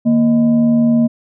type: tone with frequency modulation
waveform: sine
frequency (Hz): 233.4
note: A#3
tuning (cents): +2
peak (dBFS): -9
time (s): 0.05-1.08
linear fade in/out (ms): 20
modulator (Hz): 388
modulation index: 0.42
effects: none